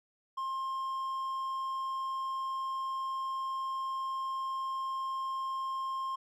triangle tone, 1062 Hz, C6, 25 cents sharp, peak -31 dBFS, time 0.37-6.16 s, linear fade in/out 10 ms, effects none

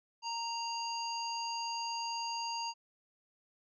harmonic tone with a mistuned harmonic, 929 Hz, A#5, 6 cents flat, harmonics 1 / 3 / 5 / 7, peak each -37 / -44 / -41 / -47 dBFS, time 0.22-2.74 s, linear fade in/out 50 ms, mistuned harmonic 5, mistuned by +39 cents, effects none

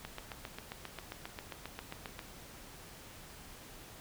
click train, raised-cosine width 0.3 ms, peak -25 dBFS, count 17, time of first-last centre 0.05-2.192 s, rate 7.47 Hz, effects pink hiss -52 dBFS RMS until 4 s

